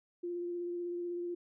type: tone with vibrato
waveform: sine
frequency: 349.2 Hz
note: F4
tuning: in tune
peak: -35 dBFS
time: 0.23-1.35 s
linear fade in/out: 10 ms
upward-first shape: sine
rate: 16 Hz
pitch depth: 15 cents each way
effects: none